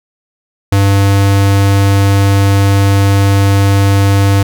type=tone; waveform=square; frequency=99 Hz; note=G2; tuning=18 cents sharp; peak=-7 dBFS; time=0.72-4.43 s; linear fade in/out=5 ms; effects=none